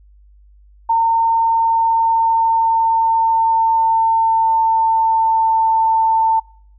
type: tone with pitch glide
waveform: sine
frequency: 911 to 894.3 Hz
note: A#5 to A5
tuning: -40 to +28 cents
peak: -11 dBFS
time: 0.89-6.4 s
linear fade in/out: 10 ms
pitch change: -32 cents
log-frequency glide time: 1.19-5.72 s
effects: noise-tail reverb RT60 0.6 s tail -25 dB re dry + added 50 Hz sine -44 dBFS peak until 6.78 s